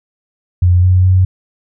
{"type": "tone with pitch steps", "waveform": "sine", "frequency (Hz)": [89.2, 91.7, 92.8], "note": ["F2", "F#2", "F#2"], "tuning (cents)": [37, -15, 6], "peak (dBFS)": -6, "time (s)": [0.62, 1.25], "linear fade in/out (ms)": 5, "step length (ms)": 210, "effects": []}